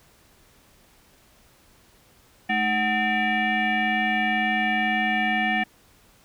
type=tone with frequency modulation; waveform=sine; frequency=1271 Hz; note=D#6; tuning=36 cents sharp; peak=-20 dBFS; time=2.49-5.64 s; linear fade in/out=10 ms; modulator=528 Hz; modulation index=2.3; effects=pink hiss -57 dBFS RMS until 6.24 s